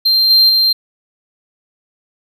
triangle tone with level steps, 4164 Hz, C8, 9 cents flat, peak -8 / -5 / -8 dBFS, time 0.05-0.73 s, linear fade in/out 10 ms, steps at 0.3 / 0.49 s, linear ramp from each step 5 ms, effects none

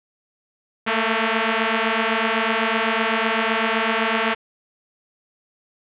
5% pulse beating tone pair, 220 / 227.9 Hz, A3 / A#3, 0 / -39 cents, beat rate 7.9 Hz, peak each -10 dBFS, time 0.86-4.35 s, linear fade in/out 20 ms, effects resampled to 8000 Hz + 7-bit

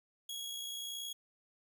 sawtooth tone with amplitude modulation, 3321 Hz, G#7, 1 cent flat, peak -35 dBFS, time 0.29-1.13 s, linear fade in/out 5 ms, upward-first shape sine, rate 60.7 Hz, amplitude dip 40%, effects none

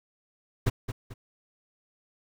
brown noise with echo, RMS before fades -23 dBFS, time 0.66-0.7 s, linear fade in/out 10 ms, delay 220 ms, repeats 2, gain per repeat -9 dB, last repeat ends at 1.14 s, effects none

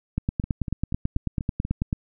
two click trains, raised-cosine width 5 ms, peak -17 / -11 dBFS, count 6 / 17, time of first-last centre 0.44-1.651 / 0.18-1.929 s, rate 4.13 / 9.15 Hz, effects none

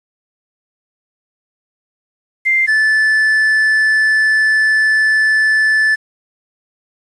sine / triangle tone pair in turn, 2093 / 1746.6 Hz, C7 / A6, 0 / -13 cents, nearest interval minor third, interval 313 cents, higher first, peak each -10 / -8 dBFS, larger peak second, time 2.45-2.67 / 2.67-5.96 s, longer second, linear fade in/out 20 ms, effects resampled to 24000 Hz + 7-bit

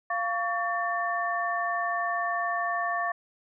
sine tone cluster, 695 / 1128 / 1788 Hz, F5 / C#6 / A6, -9 / +30 / +27 cents, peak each -30 / -30 / -31 dBFS, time 0.1-3.12 s, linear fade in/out 5 ms, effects none

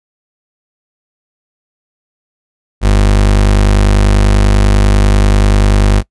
35% pulse tone, 50.2 Hz, G1, 42 cents sharp, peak -4 dBFS, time 2.81-6.03 s, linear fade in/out 50 ms, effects noise-tail reverb RT60 0.1 s tail -22 dB re dry + resampled to 24000 Hz

